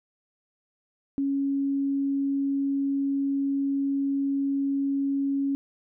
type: tone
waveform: sine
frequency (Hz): 276.8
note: C#4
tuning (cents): -2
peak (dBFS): -23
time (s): 1.18-5.55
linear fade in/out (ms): 0
effects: none